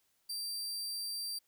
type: tone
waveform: sawtooth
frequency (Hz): 4699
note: D8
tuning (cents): 0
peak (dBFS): -34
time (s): 0.29-1.39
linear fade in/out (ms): 10
effects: white hiss -75 dBFS RMS until 1.47 s